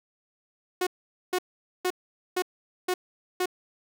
sawtooth tone bursts, 364.5 Hz, F#4, 26 cents flat, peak -20 dBFS, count 6, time 0.81-3.458 s, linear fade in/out 5 ms, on 58 ms, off 460 ms, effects none

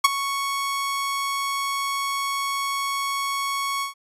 sawtooth tone with ADSR envelope, 1108.7 Hz, C#6, in tune, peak -6 dBFS, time 0.04-3.94 s, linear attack 8 ms, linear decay 23 ms, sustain -14 dB, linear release 120 ms, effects resampled to 32000 Hz

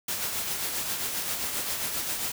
white noise with tremolo, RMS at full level -29 dBFS, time 0.08-2.32 s, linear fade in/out 5 ms, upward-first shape triangle, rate 7.5 Hz, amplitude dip 45%, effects none

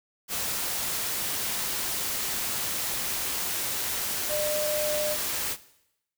sine tone in noise, 602 Hz, D5, 43 cents sharp, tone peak -27 dBFS, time 4.28-5.17 s, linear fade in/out 50 ms, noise white, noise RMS -30 dBFS, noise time 0.28-5.57 s, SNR 0 dB, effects noise-tail reverb RT60 0.8 s tail -17 dB re dry

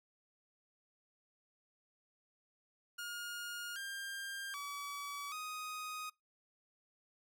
sawtooth tone with pitch steps, 1425 / 1598 / 1142 / 1249 Hz, F6 / G6 / D6 / D#6, +34 / +33 / -49 / +6 cents, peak -38 dBFS, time 2.98-6.1 s, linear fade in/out 10 ms, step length 780 ms, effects noise-tail reverb RT60 0.2 s tail -24 dB re dry

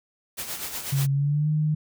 white noise with tremolo, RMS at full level -31 dBFS, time 0.37-1.07 s, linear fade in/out 20 ms, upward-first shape sine, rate 8.2 Hz, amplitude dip 55%
sine tone with pitch glide, 137.9 to 153.01 Hz, C#3 to D#3, -9 to -29 cents, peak -20 dBFS, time 0.92-1.75 s, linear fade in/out 10 ms, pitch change +180 cents, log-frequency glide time 1.11-1.49 s
effects none

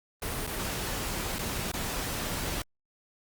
pink noise with dropouts, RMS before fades -33 dBFS, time 0.22-2.62 s, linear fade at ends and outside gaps 2 ms, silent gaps 0.467-0.474 / 1.385-1.391 / 1.717-1.738 s, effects Opus 32 kbps

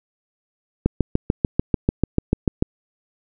click train, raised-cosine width 3 ms, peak -3 dBFS, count 13, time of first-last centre 0.86-2.625 s, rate 6.8 Hz, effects none

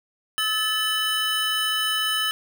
square tone cluster, 1289 / 1736 / 3009 Hz, E6 / A6 / F#7, -39 / -24 / +28 cents, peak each -30 / -29 / -24 dBFS, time 0.38-2.31 s, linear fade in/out 0 ms, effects none

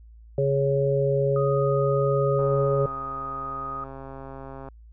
harmonic tone, 138.59 Hz, C#3, in tune, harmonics 1 / 3 / 4, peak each -24 / -24 / -24 dBFS, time 0.38-2.86 s, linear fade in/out 2 ms
sine tone, 1244.5 Hz, D#6, in tune, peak -30 dBFS, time 1.36-3.84 s, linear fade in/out 2 ms
click train, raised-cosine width 1 ms, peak -26 dBFS, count 311, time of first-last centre 2.39-4.686 s, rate 135 Hz
effects added 56 Hz sine -45 dBFS peak until 4.92 s

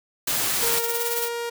white noise, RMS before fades -24 dBFS, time 0.27-0.79 s, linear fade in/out 5 ms
blue noise with tremolo, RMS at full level -25 dBFS, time 0.61-1.29 s, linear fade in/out 20 ms, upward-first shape sine, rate 18 Hz, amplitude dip 60%
sawtooth tone with pitch glide, 465.8 to 470.7 Hz, A#4 to A#4, -1 to +17 cents, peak -23 dBFS, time 0.62-1.5 s, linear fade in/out 10 ms, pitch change +18 cents, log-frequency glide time 0.84-1.03 s
effects none

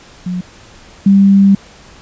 sine tone pair in turn, 180.4 / 197 Hz, F#3 / G3, -44 / +9 cents, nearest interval major second, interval 153 cents, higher second, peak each -16 / -4 dBFS, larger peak second, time 0.26-0.41 / 1.06-1.55 s, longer second, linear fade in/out 5 ms, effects pink hiss -40 dBFS RMS until 2.01 s + resampled to 16000 Hz

